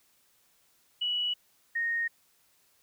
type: tone pair in turn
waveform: sine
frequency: 2939 / 1856.5 Hz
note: F#7 / A#6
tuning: -12 / -8 cents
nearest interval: minor sixth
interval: 796 cents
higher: first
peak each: -27 dBFS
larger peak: neither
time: 1.01-1.34 / 1.75-2.08 s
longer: neither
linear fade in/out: 10 ms
effects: white hiss -67 dBFS RMS until 2.82 s